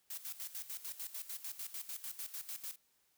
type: noise with tremolo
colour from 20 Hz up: blue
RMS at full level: -43 dBFS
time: 0.1-2.76 s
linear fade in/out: 5 ms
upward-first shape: square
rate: 6.7 Hz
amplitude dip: 75%
effects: white hiss -75 dBFS RMS until 3.17 s